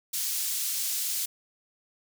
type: high-pass noise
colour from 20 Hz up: pink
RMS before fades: -30 dBFS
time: 0.13-1.26 s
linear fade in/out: 10 ms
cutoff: 5600 Hz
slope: 12 dB/octave
effects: none